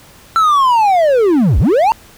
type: linear two-way sweep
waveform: triangle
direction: down then up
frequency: 1353 to 48 to 939 Hz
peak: -6 dBFS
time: 0.36-1.92 s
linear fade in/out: 0 ms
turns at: 1.59 s
effects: pink hiss -42 dBFS RMS until 2.17 s